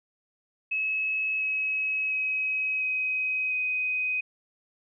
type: tone with pitch steps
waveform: sine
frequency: 2578 / 2560 / 2543 / 2525 / 2508 Hz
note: E7 / D#7 / D#7 / D#7 / D#7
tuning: -39 / +49 / +37 / +25 / +13 cents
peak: -25 dBFS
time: 0.71-4.21 s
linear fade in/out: 10 ms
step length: 700 ms
effects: none